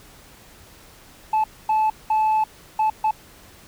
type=tone bursts at uneven times; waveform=sine; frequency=868 Hz; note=A5; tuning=24 cents flat; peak=-14 dBFS; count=5; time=1.33-1.44 / 1.69-1.9 / 2.1-2.44 / 2.79-2.9 / 3.04-3.11 s; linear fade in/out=5 ms; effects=tanh soft clip ceiling -15 dBFS + pink hiss -48 dBFS RMS until 3.67 s